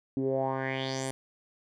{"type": "tone with low-pass filter sweep", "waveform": "10% pulse", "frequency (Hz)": 132.8, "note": "C3", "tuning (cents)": 26, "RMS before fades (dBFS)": -31, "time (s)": [0.17, 1.11], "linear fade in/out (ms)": 0, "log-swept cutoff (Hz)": [280, 10000], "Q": 4.3, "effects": []}